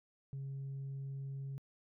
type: tone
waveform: sine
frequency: 136.7 Hz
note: C#3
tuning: 24 cents flat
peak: -38 dBFS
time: 0.33-1.58 s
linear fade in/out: 0 ms
effects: tanh soft clip ceiling -38 dBFS